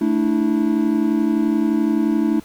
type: chord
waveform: triangle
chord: A suspended fourth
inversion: none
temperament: equal with one note detuned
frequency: 220 / 293.7 / 325.3 Hz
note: A3 / D4 / E4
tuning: 0 / 0 / -23 cents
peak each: -18 dBFS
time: 0.01-2.4 s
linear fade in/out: 5 ms
effects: pink hiss -47 dBFS RMS until 2.44 s